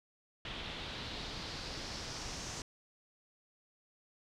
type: noise with low-pass filter sweep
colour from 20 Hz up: pink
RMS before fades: -43 dBFS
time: 0.45-2.62 s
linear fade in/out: 2 ms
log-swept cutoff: 3300 to 6400 Hz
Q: 2.9
effects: none